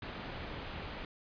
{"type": "low-pass noise", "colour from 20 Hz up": "pink", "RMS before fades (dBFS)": -43, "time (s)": [0.02, 1.05], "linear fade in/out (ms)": 2, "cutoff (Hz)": 3800, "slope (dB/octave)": 24, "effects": ["resampled to 11025 Hz"]}